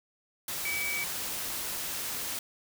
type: tone in noise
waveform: sine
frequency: 2286 Hz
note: D7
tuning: 47 cents flat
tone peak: -31 dBFS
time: 0.65-1.04 s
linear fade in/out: 2 ms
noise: white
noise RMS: -35 dBFS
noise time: 0.48-2.39 s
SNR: +1 dB
effects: none